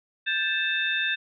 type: tone cluster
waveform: sine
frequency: 1585 / 1752 / 2634 / 3620 Hz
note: G6 / A6 / E7 / A7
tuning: +19 / -8 / -2 / +48 cents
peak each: -29 dBFS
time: 0.26-1.16 s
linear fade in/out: 20 ms
effects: none